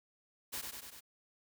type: noise with echo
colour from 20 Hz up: white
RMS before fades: -40 dBFS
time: 0.52-0.62 s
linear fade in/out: 20 ms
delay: 97 ms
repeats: 4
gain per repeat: -3 dB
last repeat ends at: 1.008 s
effects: none